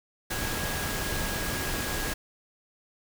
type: tone in noise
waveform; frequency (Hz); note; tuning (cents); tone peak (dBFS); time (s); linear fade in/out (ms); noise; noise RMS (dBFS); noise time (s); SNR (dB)
sine; 1647; G#6; -15; -38; 0.3-2.14; 10; pink; -31; 0.3-2.14; -10
effects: none